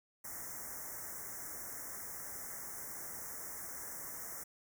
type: band-stop noise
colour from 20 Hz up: white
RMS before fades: -45 dBFS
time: 0.24-4.44 s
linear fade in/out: 10 ms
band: 2100 to 5500 Hz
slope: 96 dB/octave
effects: none